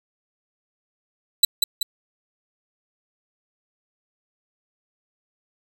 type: tone with echo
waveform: sawtooth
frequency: 3959 Hz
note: B7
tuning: 3 cents sharp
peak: -7 dBFS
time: 1.43-1.45 s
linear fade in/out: 5 ms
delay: 190 ms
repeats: 2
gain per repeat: -5 dB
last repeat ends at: 1.83 s
effects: none